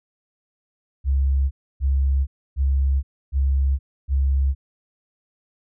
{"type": "tone bursts", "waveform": "sine", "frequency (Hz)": 68, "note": "C#2", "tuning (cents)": -33, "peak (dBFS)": -16, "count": 5, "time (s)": [1.04, 4.55], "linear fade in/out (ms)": 50, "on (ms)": 470, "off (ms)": 290, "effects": []}